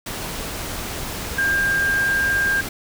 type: tone in noise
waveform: sine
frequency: 1600 Hz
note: G6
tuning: 35 cents sharp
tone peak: -17 dBFS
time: 1.38-2.61 s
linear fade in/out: 5 ms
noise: pink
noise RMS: -29 dBFS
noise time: 0.06-2.69 s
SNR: +9 dB
effects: none